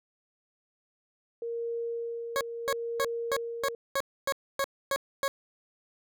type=tone with tremolo; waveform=sine; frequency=466.2 Hz; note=A#4; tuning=in tune; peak=-30 dBFS; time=1.42-3.75 s; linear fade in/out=2 ms; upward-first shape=sine; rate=0.75 Hz; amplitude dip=45%
type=tone bursts; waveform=20% pulse; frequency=550 Hz; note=C#5; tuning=14 cents flat; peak=-21 dBFS; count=10; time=2.36-5.28 s; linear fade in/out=0 ms; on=49 ms; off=270 ms
effects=none